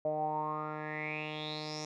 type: tone with low-pass filter sweep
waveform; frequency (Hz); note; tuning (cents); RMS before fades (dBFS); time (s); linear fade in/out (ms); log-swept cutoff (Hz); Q
10% pulse; 153.1; D#3; -28; -37; 0.05-1.85; 2; 610 to 6000; 8.5
effects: none